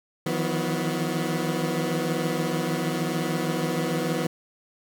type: tone cluster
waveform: 20% pulse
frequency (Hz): 158.4 / 164.9 / 179.4 / 247.6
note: D#3 / E3 / F3 / B3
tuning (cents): +31 / +1 / +47 / +5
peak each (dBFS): -24 / -28 / -25 / -25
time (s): 0.26-4.27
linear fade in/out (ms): 5
effects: none